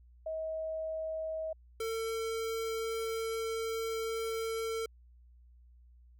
sine / square tone pair in turn, 637 / 450.4 Hz, D#5 / A4, +41 / +40 cents, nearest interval tritone, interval 601 cents, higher first, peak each -34 / -34 dBFS, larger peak neither, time 0.26-1.53 / 1.8-4.86 s, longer second, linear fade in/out 5 ms, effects added 60 Hz sine -56 dBFS peak until 6.19 s

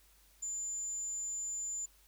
sine tone, 7100 Hz, A8, 15 cents sharp, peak -36 dBFS, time 0.42-1.86 s, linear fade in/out 10 ms, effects added 50 Hz sine -66 dBFS peak until 2.07 s + white hiss -66 dBFS RMS until 2.07 s

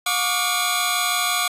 20% pulse tone cluster, 717 / 1132 / 1198 / 3357 / 4040 Hz, F5 / C#6 / D6 / G#7 / B7, +45 / +36 / +34 / +18 / +39 cents, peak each -21 dBFS, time 0.06-1.48 s, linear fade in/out 5 ms, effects resampled to 32000 Hz

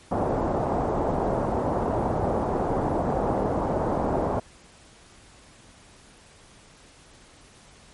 white low-pass noise, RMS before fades -25 dBFS, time 0.11-4.4 s, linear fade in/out 10 ms, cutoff 830 Hz, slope 24 dB/octave, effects pink hiss -52 dBFS RMS until 7.93 s + MP3 48 kbps

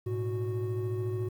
triangle tone cluster, 107.4 / 121.2 / 368.2 Hz, A2 / B2 / F#4, -41 / -32 / -8 cents, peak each -29 / -37 / -31 dBFS, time 0.06-1.29 s, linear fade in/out 10 ms, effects tanh soft clip ceiling -22 dBFS + 10-bit

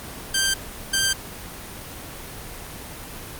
10% pulse tone pair in turn, 1573 / 1573 Hz, G6 / G6, +6 / +6 cents, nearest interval unison, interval 0 cents, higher neither, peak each -10 dBFS, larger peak neither, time 0.34-0.54 / 0.93-1.13 s, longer neither, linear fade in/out 5 ms, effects pink hiss -36 dBFS RMS until 3.39 s + Opus 24 kbps

